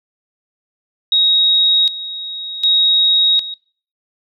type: tone with tremolo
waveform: sine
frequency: 3782 Hz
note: A#7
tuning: 24 cents sharp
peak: -10 dBFS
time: 1.12-3.54 s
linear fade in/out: 2 ms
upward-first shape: square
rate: 0.66 Hz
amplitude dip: 80%
effects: noise-tail reverb RT60 0.5 s tail -24 dB re dry